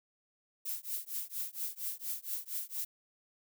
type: noise with tremolo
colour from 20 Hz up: violet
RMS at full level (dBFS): -35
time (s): 0.65-2.85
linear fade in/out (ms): 10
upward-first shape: triangle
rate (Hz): 4.3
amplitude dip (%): 100
effects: none